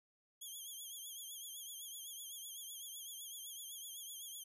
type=tone with vibrato; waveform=5% pulse; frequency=3268 Hz; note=G#7; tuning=29 cents flat; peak=-39 dBFS; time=0.41-4.44 s; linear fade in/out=10 ms; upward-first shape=triangle; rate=7.9 Hz; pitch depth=100 cents each way; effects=resampled to 32000 Hz